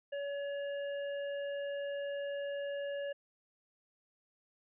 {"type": "harmonic tone", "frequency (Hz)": 566, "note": "C#5", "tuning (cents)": 36, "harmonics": [1, 3, 5], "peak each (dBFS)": [-36, -47, -52], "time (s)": [0.12, 3.13], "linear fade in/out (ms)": 10, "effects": []}